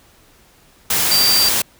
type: tone in noise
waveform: sine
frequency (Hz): 4699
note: D8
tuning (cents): 0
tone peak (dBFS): -13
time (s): 1.11-1.49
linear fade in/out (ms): 5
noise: white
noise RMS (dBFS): -17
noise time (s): 0.9-1.62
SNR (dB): +1
effects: pink hiss -51 dBFS RMS until 1.79 s